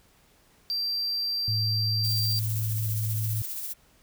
triangle tone, 4707 Hz, D8, 3 cents sharp, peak -25 dBFS, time 0.7-2.39 s, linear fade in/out 0 ms
sine tone with pitch glide, 109.4 to 108.58 Hz, A2 to A2, -9 to -22 cents, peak -26 dBFS, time 1.48-3.42 s, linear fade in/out 0 ms, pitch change -13 cents, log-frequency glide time 2.29-2.83 s
violet noise with tremolo, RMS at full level -33 dBFS, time 2.03-3.74 s, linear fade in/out 20 ms, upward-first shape sine, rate 15 Hz, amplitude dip 35%
effects pink hiss -61 dBFS RMS until 4.02 s

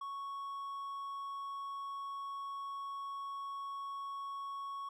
triangle tone, 1108.7 Hz, C#6, in tune, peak -38 dBFS, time 0.01-4.89 s, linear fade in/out 5 ms, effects none

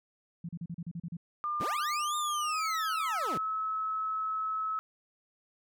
sine tone bursts, 169.5 Hz, E3, 49 cents sharp, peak -35 dBFS, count 9, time 0.44-1.169 s, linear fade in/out 5 ms, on 49 ms, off 36 ms
sine tone with pitch glide, 1200 to 1293.6 Hz, D6 to E6, +37 to -33 cents, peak -30 dBFS, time 1.44-4.79 s, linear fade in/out 0 ms, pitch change +130 cents, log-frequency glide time 2.4-2.64 s
20% pulse linear two-way sweep, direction up then down, 69.3 to 3700 to 119.1 Hz, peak -30 dBFS, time 1.6-3.38 s, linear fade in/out 5 ms, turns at 2.16 s
effects none

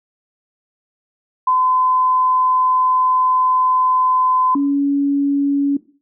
sine tone pair in turn, 1020 / 281.6 Hz, C6 / C#4, -44 / +27 cents, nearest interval octave + minor seventh, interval 2229 cents, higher first, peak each -12 / -13 dBFS, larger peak first, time 1.47-4.55 / 4.55-5.77 s, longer first, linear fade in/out 5 ms, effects noise-tail reverb RT60 0.4 s tail -17 dB re dry

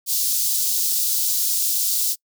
white high-pass noise, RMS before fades -21 dBFS, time 0.06-2.16 s, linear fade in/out 50 ms, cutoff 4200 Hz, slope 24 dB/octave, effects noise-tail reverb RT60 0.1 s tail -26 dB re dry

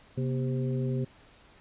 harmonic tone with a mistuned harmonic, 131.1 Hz, C3, 4 cents sharp, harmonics 1 / 2 / 3 / 4, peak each -28 / -34 / -36 / -42 dBFS, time 0.17-1.05 s, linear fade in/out 10 ms, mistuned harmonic 2, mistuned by -130 cents, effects pink hiss -57 dBFS RMS until 1.6 s + resampled to 8000 Hz

